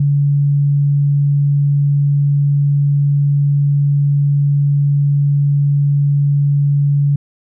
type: tone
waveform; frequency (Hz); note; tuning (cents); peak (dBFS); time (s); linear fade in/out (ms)
sine; 142.7; D3; -49; -10; 0-7.16; 5
effects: none